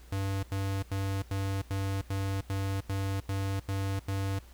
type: tone bursts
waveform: square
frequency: 97.5 Hz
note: G2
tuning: 9 cents flat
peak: -30 dBFS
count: 11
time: 0.12-4.39 s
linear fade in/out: 5 ms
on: 310 ms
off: 86 ms
effects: added 60 Hz sine -50 dBFS peak until 4.53 s + pink hiss -59 dBFS RMS until 4.53 s